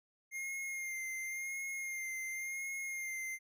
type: tone with vibrato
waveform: square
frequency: 2120 Hz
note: C7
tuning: 22 cents sharp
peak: -39 dBFS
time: 0.31-3.39 s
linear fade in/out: 50 ms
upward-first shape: sine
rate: 0.93 Hz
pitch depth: 32 cents each way
effects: none